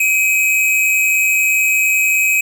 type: tone pair together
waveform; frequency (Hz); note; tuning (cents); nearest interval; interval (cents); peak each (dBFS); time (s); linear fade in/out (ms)
square; 2349 / 2538; D7 / D#7; 0 / +34; minor second; 134; -21 / -13; 0-2.41; 5
effects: none